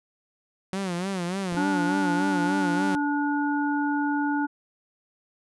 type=tone with vibrato; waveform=sawtooth; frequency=184.2 Hz; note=F#3; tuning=7 cents flat; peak=-23 dBFS; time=0.73-2.95 s; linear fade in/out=0 ms; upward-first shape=sine; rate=3.4 Hz; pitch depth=120 cents each way
type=clicks; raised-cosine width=2 ms; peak=-25 dBFS; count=2; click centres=1.524 / 1.546 s
type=harmonic tone; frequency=290 Hz; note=D4; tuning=22 cents flat; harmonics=1 / 3 / 5; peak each=-24 / -29 / -31 dBFS; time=1.56-4.47 s; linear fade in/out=20 ms
effects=resampled to 24000 Hz